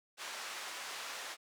pink band-pass noise, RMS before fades -44 dBFS, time 0.17-1.37 s, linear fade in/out 50 ms, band 880 to 7500 Hz, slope 12 dB/octave, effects none

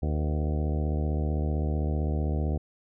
harmonic tone with a mistuned harmonic, 75.6 Hz, D#2, 49 cents flat, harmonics 1 / 2 / 3 / 4 / 5 / 6 / 7 / 8 / 9 / 10, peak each -26 / -32 / -36 / -38 / -40 / -42 / -43 / -44 / -45 / -46 dBFS, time 0.02-2.58 s, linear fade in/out 10 ms, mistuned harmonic 7, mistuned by -60 cents, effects none

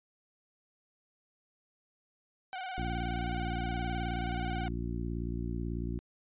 sawtooth tone with vibrato, 746 Hz, F#5, 14 cents sharp, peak -33 dBFS, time 2.53-4.68 s, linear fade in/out 0 ms, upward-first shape square, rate 19 Hz, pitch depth 50 cents each way
harmonic tone, 58.2 Hz, A#1, 2 cents flat, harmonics 1 / 2 / 3 / 4 / 5 / 6, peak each -36 / -39 / -41 / -42 / -43 / -44 dBFS, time 2.78-5.99 s, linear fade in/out 0 ms
effects resampled to 8000 Hz

